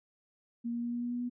sine tone with pitch steps, 235.3 / 236.8 / 238.3 / 239.8 / 241.4 / 242.9 / 244.4 Hz, A#3 / A#3 / A#3 / A#3 / B3 / B3 / B3, +16 / +27 / +38 / +49 / -39 / -29 / -18 cents, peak -32 dBFS, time 0.64-1.298 s, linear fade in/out 20 ms, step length 94 ms, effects none

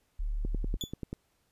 sine tone, 36.71 Hz, D1, in tune, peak -29 dBFS, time 0.19-0.77 s, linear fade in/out 10 ms
click train, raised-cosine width 3 ms, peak -23 dBFS, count 8, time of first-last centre 0.45-1.13 s, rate 10.3 Hz
35% pulse tone with exponential decay, 3456 Hz, A7, 32 cents flat, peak -28 dBFS, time 0.81-0.93 s, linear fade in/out 1 ms, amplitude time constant 26 ms
effects pink hiss -73 dBFS RMS until 1.51 s + resampled to 32000 Hz

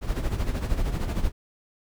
brown noise with tremolo, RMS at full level -23 dBFS, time 0.01-1.32 s, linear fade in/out 50 ms, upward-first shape sine, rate 13 Hz, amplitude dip 65%, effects none

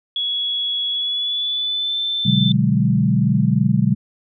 sine tone with pitch glide, 3361 to 3542 Hz, G#7 to A7, +20 to +11 cents, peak -19 dBFS, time 0.16-2.52 s, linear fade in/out 2 ms, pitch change +91 cents, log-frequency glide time 0.9-1.97 s
sine chord, G# half-diminished seventh, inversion first, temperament equal, 123.47 / 146.83 / 185 / 207.7 Hz, B2 / D3 / F#3 / G#3, 0 / 0 / 0 / 0 cents, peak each -19 dBFS, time 2.25-3.95 s, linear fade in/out 10 ms
effects none

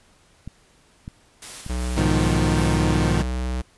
clicks, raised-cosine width 5 ms, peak -21 dBFS, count 4, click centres 0.476 / 1.079 / 1.664 / 1.99 s
white noise with tremolo, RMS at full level -37 dBFS, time 1.42-2.84 s, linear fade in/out 2 ms, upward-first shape square, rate 2.6 Hz, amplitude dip 30%
square tone with pitch glide, 61.74 to 62.64 Hz, B1 to B1, 0 to +25 cents, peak -24 dBFS, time 1.69-3.62 s, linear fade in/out 10 ms, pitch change +25 cents, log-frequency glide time 2.31-2.62 s
25% pulse chord, F half-diminished seventh, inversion first, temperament equal, 103.83 / 123.47 / 155.56 / 174.61 Hz, Ab2 / Cb3 / Eb3 / F3, 0 / 0 / 0 / 0 cents, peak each -21 / -22 / -19 / -22 dBFS, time 1.96-3.23 s, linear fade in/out 20 ms
effects pink hiss -57 dBFS RMS until 3.77 s + resampled to 24000 Hz

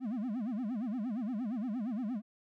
triangle tone with vibrato, 230 Hz, A#3, 23 cents flat, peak -31 dBFS, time 0-2.22 s, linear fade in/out 50 ms, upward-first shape sine, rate 8.6 Hz, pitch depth 240 cents each way, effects none

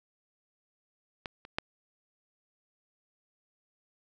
clicks, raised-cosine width 0.3 ms, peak -20 / -30 / -13 dBFS, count 3, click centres 1.258 / 1.451 / 1.585 s, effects none

